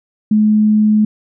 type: tone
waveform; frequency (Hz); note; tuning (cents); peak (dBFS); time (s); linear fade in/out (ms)
sine; 213.3; G#3; +46; -8; 0.31-1.05; 5
effects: none